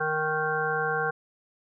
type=harmonic tone; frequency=155.56 Hz; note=D#3; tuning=in tune; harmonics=1 / 3 / 5 / 7 / 9 / 10; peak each=-37 / -30 / -31 / -34 / -32 / -30 dBFS; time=0-1.11 s; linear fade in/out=10 ms; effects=none